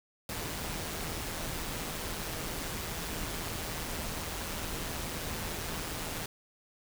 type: noise with amplitude modulation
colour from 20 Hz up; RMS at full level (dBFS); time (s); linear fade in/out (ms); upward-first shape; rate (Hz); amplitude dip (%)
pink; -35; 0.29-6.26; 2; sine; 162; 45
effects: none